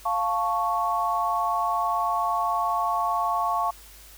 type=chord; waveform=sine; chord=F augmented; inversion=none; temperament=equal; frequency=698.5 / 880 / 1108.7 Hz; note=F5 / A5 / C#6; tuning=0 / 0 / 0 cents; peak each=-27 / -28 / -25 dBFS; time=0.05-3.71 s; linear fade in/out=10 ms; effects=added 50 Hz sine -50 dBFS peak until 4.17 s + white hiss -49 dBFS RMS until 4.17 s

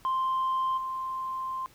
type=tone with level steps; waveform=sine; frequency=1046.5 Hz; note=C6; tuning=in tune; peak=-23 / -30 dBFS; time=0.05-1.66 s; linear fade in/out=0 ms; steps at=0.77 s; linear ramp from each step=10 ms; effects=tanh soft clip ceiling -23 dBFS + pink hiss -58 dBFS RMS until 1.74 s

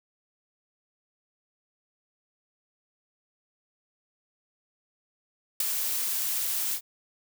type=noise with ADSR envelope; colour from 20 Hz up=blue; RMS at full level=-23 dBFS; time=5.6-6.81 s; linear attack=3 ms; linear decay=16 ms; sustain=-6 dB; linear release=74 ms; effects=none

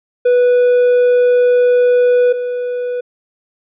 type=tone pair in turn; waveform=triangle; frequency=492.1 / 492.1 Hz; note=B4 / B4; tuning=-6 / -6 cents; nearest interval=unison; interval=0 cents; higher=neither; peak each=-6 / -15 dBFS; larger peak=first; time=0.25-2.33 / 2.33-3.01 s; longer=first; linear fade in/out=10 ms; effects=resampled to 8000 Hz

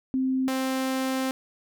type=tone pair in turn; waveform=sine / sawtooth; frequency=261.4 / 262.7 Hz; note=C4 / C4; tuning=-1 / +7 cents; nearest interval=unison; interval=8 cents; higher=second; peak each=-22 / -21 dBFS; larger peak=second; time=0.14-0.48 / 0.48-1.31 s; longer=second; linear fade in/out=0 ms; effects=none

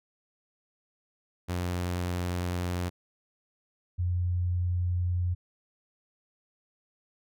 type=tone pair in turn; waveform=sawtooth / sine; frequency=88.9 / 88.9 Hz; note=F2 / F2; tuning=+31 / +31 cents; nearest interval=unison; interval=0 cents; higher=neither; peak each=-25 dBFS; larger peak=neither; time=1.48-2.9 / 3.98-5.35 s; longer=first; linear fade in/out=20 ms; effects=none

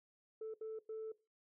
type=tone bursts at uneven times; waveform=sine; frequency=439.8 Hz; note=A4; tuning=1 cent flat; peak=-40 dBFS; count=3; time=0.41-0.54 / 0.61-0.79 / 0.89-1.12 s; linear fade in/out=5 ms; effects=noise-tail reverb RT60 0.3 s tail -20 dB re dry + tanh soft clip ceiling -39 dBFS

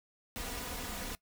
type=noise with comb filter; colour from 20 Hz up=pink; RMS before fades=-40 dBFS; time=0.36-1.15 s; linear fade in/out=0 ms; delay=4.1 ms; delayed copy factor=+0.6; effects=noise-tail reverb RT60 0.1 s tail -20 dB re dry

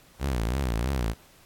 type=tone with vibrato; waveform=sawtooth; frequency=61.74 Hz; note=B1; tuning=in tune; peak=-21 dBFS; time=0.19-1.15 s; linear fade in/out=50 ms; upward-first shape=triangle; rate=3.1 Hz; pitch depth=250 cents each way; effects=pink hiss -56 dBFS RMS until 1.45 s + AAC 64 kbps

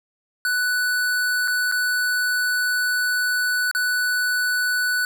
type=tone with dropouts; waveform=square; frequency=1487 Hz; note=F#6; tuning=8 cents sharp; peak=-20 dBFS; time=0.45-5.05 s; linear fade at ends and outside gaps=1 ms; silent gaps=1.476-1.48 / 1.715-1.722 / 3.713-3.749 s; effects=none

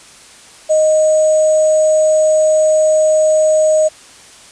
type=tone with sample-and-hold; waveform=sine; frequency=622.3 Hz; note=D#5; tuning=in tune; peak=-8 dBFS; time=0.69-3.89 s; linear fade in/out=20 ms; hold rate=7350 Hz; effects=white hiss -40 dBFS RMS until 4.51 s + resampled to 22050 Hz

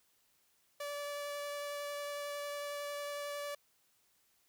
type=tone with vibrato; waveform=sawtooth; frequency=578 Hz; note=D5; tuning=28 cents flat; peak=-35 dBFS; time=0.8-3.55 s; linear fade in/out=5 ms; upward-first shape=triangle; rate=11 Hz; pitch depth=9 cents each way; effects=white hiss -73 dBFS RMS until 4.48 s

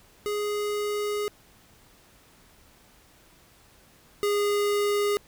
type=tone pair in turn; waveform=square; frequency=415.3 / 410.5 Hz; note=G#4 / G#4; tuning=0 / -20 cents; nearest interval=unison; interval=20 cents; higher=first; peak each=-27 / -23 dBFS; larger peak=second; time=0.26-1.28 / 4.23-5.17 s; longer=first; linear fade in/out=0 ms; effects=pink hiss -57 dBFS RMS until 5.27 s

